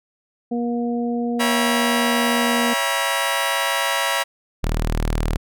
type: harmonic tone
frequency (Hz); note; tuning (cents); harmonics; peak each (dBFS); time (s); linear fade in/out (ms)
238; A#3; +36; 1 / 2 / 3; -21 / -27 / -31; 0.51-2.74; 10
type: chord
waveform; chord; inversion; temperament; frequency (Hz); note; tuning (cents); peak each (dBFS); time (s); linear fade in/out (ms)
15% pulse; C# diminished seventh; none; just; 554.4 / 665.2 / 798.3 / 957.9; C#5 / E5 / G5 / Bb5; 0 / +16 / +31 / +47; -19 / -19 / -22 / -16; 1.39-4.24; 20
type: tone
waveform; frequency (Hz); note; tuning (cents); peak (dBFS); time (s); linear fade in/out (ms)
sawtooth; 39.11; D#1; +10; -15; 4.63-5.37; 10
effects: none